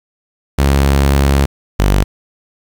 sawtooth tone pair in turn, 69.3 / 49 Hz, C#2 / G1, 0 / 0 cents, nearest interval tritone, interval 600 cents, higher first, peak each -5 dBFS, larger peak neither, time 0.58-1.46 / 1.79-2.04 s, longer first, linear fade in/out 10 ms, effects 7-bit

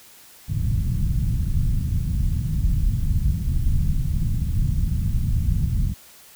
pink low-pass noise, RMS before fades -21 dBFS, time 0.48-5.94 s, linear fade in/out 20 ms, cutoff 160 Hz, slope 24 dB/octave, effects white hiss -48 dBFS RMS until 6.35 s

